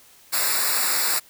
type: noise with comb filter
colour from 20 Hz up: white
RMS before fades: -22 dBFS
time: 0.32-1.2 s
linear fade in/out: 20 ms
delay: 0.32 ms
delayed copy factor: -1
effects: white hiss -52 dBFS RMS until 1.29 s